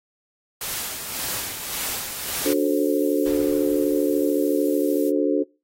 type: noise with tremolo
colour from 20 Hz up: white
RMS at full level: -27 dBFS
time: 0.61-2.53 s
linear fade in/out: 2 ms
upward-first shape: sine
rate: 1.8 Hz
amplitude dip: 50%
type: noise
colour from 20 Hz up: violet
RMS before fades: -37 dBFS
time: 2.08-5.11 s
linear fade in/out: 20 ms
type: chord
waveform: sine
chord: D dominant seventh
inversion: none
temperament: just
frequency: 293.7 / 367.1 / 440.5 / 528.6 Hz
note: D4 / F#4 / A4 / C5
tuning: 0 / -14 / +2 / +18 cents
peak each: -21 / -24 / -24 / -26 dBFS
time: 2.45-5.44 s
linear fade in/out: 20 ms
type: noise with exponential decay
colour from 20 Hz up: pink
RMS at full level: -37 dBFS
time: 3.26-5.43 s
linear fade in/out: 0 ms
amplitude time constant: 470 ms
effects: noise-tail reverb RT60 0.3 s tail -24 dB re dry + AAC 48 kbps